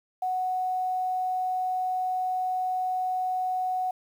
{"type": "tone with quantisation", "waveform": "sine", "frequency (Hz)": 740, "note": "F#5", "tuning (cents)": 0, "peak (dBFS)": -25, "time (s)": [0.22, 3.91], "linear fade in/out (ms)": 5, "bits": 9, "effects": []}